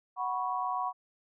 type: chord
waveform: sine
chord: F# suspended fourth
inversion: none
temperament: equal with one note detuned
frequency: 740 / 980.9 / 1108.7 Hz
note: F#5 / B5 / C#6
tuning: 0 / -12 / 0 cents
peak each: -34 dBFS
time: 0.16-0.93 s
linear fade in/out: 50 ms
effects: none